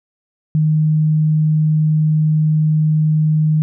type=tone; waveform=sine; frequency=154.8 Hz; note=D#3; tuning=9 cents flat; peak=-11 dBFS; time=0.55-3.62 s; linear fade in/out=0 ms; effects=none